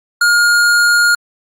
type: tone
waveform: square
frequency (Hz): 1422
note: F6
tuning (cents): +31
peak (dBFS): -9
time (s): 0.21-1.15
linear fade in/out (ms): 5
effects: low-pass 12000 Hz 12 dB/octave + Opus 48 kbps